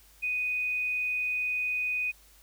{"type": "tone", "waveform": "sine", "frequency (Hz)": 2489, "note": "D#7", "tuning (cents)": 0, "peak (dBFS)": -27, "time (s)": [0.22, 2.12], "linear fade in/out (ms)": 20, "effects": ["added 50 Hz sine -59 dBFS peak until 2.42 s", "white hiss -59 dBFS RMS until 2.42 s"]}